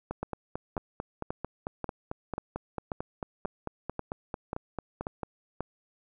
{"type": "two click trains", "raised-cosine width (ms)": 1, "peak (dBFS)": [-18, -19], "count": [11, 24], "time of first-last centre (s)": [[0.23, 5.606], [0.11, 5.232]], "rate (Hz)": [1.86, 4.49], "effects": []}